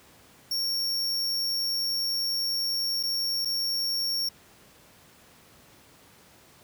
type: tone with dropouts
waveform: 45% pulse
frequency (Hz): 5510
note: F8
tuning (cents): -24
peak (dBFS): -26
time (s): 0.51-4.29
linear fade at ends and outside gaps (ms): 5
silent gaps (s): 3.03-3.034 / 3.45-3.455
effects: pink hiss -55 dBFS RMS until 6.63 s + high-pass 80 Hz 12 dB/octave